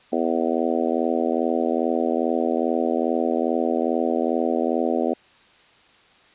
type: harmonic tone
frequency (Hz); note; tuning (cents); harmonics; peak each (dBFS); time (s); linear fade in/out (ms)
82.41; E2; 0; 3 / 4 / 5 / 6 / 7 / 8 / 9; -25 / -26 / -27 / -28 / -28 / -29 / -30; 0.12-5.14; 10
effects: white hiss -54 dBFS RMS until 6.34 s + resampled to 8000 Hz